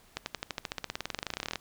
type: accelerating click train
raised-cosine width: 0.2 ms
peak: -15 dBFS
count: 29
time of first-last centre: 0.17-1.557 s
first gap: 91 ms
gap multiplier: 0.95
effects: pink hiss -60 dBFS RMS until 1.6 s